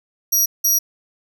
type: tone bursts at uneven times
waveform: 25% pulse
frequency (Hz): 5750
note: F8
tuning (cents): +50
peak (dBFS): -9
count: 2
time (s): 0.32-0.46 / 0.64-0.79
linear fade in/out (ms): 10
effects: none